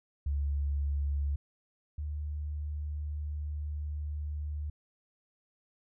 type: tone pair in turn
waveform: sine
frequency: 71.2 / 74.49 Hz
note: C#2 / D2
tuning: +47 / +25 cents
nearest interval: minor second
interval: 78 cents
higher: second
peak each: -28 / -33 dBFS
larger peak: first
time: 0.26-1.36 / 1.98-4.7 s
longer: second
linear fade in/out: 5 ms
effects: none